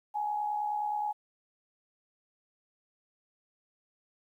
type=tone with amplitude modulation; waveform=sine; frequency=838 Hz; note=G#5; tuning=15 cents sharp; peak=-27 dBFS; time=0.14-1.13 s; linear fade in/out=20 ms; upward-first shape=sine; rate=69.5 Hz; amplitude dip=50%; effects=11-bit